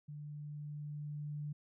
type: tone with level ramp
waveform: sine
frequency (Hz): 148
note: D3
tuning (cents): +14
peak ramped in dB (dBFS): -44 to -38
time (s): 0.08-1.53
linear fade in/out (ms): 10
effects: none